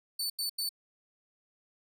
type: tone bursts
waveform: sawtooth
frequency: 4507 Hz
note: C#8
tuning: 28 cents sharp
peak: -28 dBFS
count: 3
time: 0.19-0.692 s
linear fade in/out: 5 ms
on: 110 ms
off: 86 ms
effects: none